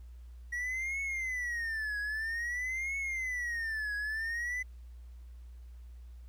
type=tone with vibrato; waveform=triangle; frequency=1915 Hz; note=A#6; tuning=46 cents sharp; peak=-31 dBFS; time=0.52-4.63 s; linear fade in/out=10 ms; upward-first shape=triangle; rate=0.51 Hz; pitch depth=250 cents each way; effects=added 60 Hz sine -46 dBFS peak until 6.28 s + pink hiss -71 dBFS RMS until 6.28 s